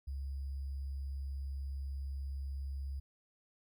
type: tone with sample-and-hold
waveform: sine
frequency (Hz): 68.3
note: C#2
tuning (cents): -25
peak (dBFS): -37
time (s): 0.07-3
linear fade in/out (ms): 10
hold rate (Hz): 4900
effects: none